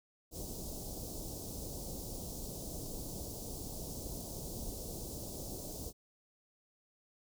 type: band-stop noise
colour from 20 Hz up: pink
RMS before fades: -43 dBFS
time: 0.31-5.93 s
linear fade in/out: 50 ms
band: 670 to 5000 Hz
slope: 24 dB/octave
effects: none